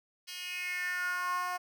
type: tone with high-pass filter sweep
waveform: 10% pulse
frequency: 360 Hz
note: F#4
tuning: 47 cents flat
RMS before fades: -35 dBFS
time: 0.27-1.58 s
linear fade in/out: 20 ms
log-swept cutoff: 3500 to 810 Hz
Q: 5.1
effects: none